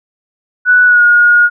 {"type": "tone with pitch glide", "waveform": "sine", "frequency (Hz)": [1480, 1437], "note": ["F#6", "F6"], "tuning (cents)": [0, 49], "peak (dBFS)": -4, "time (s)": [0.65, 1.5], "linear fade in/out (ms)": 50, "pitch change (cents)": -51, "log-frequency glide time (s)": [0.85, 1.03], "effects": []}